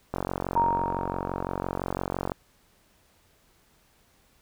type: click train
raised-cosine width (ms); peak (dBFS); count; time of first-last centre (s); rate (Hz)
1; -14; 101; 0.14-2.319; 45.9
type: tone with exponential decay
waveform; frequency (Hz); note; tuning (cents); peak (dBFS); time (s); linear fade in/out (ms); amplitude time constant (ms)
sine; 932.3; A#5; 0; -18; 0.56-1.81; 5; 270
effects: pink hiss -63 dBFS RMS until 4.41 s